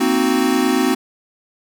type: chord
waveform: square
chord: C half-diminished seventh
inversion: third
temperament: equal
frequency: 233.1 / 261.6 / 311.1 / 370 Hz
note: Bb3 / C4 / Eb4 / Gb4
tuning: 0 / 0 / 0 / 0 cents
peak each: -23 / -18 / -22 / -21 dBFS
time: 0-0.95 s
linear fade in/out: 10 ms
effects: none